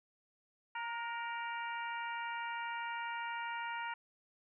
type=harmonic tone with a mistuned harmonic; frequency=466.2 Hz; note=A#4; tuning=in tune; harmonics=2 / 3 / 4 / 5 / 6; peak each=-40 / -44 / -46 / -48 / -50 dBFS; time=0.75-3.94 s; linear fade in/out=5 ms; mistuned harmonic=3; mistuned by=+32 cents; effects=none